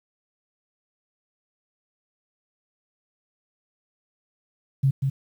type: tone with echo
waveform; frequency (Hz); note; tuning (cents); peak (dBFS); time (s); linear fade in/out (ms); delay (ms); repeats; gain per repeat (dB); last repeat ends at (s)
sine; 135.7; C#3; -36; -16; 4.83-4.91; 10; 190; 1; -4; 5.1
effects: 9-bit